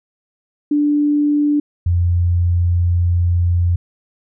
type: tone pair in turn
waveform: sine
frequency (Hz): 293.7 / 87.32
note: D4 / F2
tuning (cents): 0 / 0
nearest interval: octave + major sixth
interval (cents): 2100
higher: first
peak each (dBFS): -12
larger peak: neither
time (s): 0.71-1.6 / 1.86-3.76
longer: second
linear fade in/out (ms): 5
effects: none